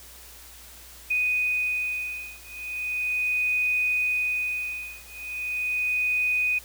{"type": "beating tone pair", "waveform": "sine", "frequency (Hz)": [2489, 2489.38], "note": ["D#7", "D#7"], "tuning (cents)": [0, 0], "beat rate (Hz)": 0.38, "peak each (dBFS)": -27, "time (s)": [1.1, 6.59], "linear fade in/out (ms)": 10, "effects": ["added 60 Hz sine -51 dBFS peak until 6.64 s", "white hiss -47 dBFS RMS until 6.64 s"]}